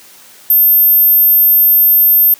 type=tone; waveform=sine; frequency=13290 Hz; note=G#9; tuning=in tune; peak=-5 dBFS; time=0.5-2.34 s; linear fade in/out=2 ms; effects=white hiss -40 dBFS RMS until 2.39 s + high-pass 150 Hz 12 dB/octave